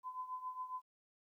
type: tone with tremolo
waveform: sine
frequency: 1016 Hz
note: B5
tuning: 49 cents sharp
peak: -38 dBFS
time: 0.03-0.82 s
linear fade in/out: 50 ms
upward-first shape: triangle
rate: 7.3 Hz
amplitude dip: 80%
effects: 13-bit